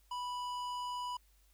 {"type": "tone with tanh clipping", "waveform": "sine", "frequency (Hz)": 986, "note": "B5", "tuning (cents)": -3, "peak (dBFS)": -39, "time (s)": [0.11, 1.17], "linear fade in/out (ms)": 5, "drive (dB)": 15, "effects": ["added 50 Hz sine -65 dBFS peak until 1.53 s", "white hiss -72 dBFS RMS until 1.53 s"]}